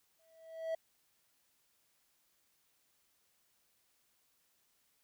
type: tone with exponential growth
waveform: triangle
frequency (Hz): 650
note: E5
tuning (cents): -24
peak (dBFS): -30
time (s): 0.19-0.75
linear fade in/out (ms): 5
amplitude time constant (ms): 120
effects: white hiss -75 dBFS RMS until 5.03 s

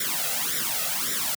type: noise with flanger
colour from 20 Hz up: white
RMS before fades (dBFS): -27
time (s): 0-1.35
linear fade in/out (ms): 5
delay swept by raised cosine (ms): 0.54 to 1.54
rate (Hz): 1.8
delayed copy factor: +0.85
effects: high-pass 150 Hz 12 dB/octave

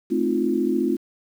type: chord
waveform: sine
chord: F dominant seventh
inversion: first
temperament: just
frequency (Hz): 218.3 / 261.9 / 314.3 / 349.2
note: A3 / C4 / Eb4 / F4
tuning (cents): -13 / +2 / +18 / 0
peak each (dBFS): -26 / -24 / -26 / -23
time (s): 0.1-0.97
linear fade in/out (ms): 20
effects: 8-bit

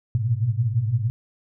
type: tone cluster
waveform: sine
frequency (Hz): 106 / 117.2 / 123.5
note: G#2 / A#2 / B2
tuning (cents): +36 / +10 / 0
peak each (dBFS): -24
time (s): 0.15-1.1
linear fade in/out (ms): 0
effects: none

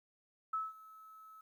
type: tone with ADSR envelope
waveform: sine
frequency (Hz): 1300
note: E6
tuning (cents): -24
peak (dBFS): -32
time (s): 0.53-1.41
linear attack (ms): 7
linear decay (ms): 190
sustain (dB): -21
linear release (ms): 4
effects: 12-bit

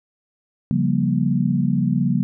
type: chord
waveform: sine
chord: G half-diminished seventh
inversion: second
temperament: equal with one note detuned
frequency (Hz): 138.59 / 174.61 / 196 / 236.1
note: Db3 / F3 / G3 / Bb3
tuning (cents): 0 / 0 / 0 / +22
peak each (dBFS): -22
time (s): 0.71-2.23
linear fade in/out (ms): 0
effects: none

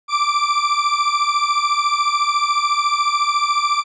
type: beating tone pair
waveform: 40% pulse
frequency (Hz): 1165 / 1179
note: D6 / D6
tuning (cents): -14 / +6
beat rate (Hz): 14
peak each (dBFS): -18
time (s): 0.08-3.84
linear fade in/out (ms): 50
effects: resampled to 16000 Hz

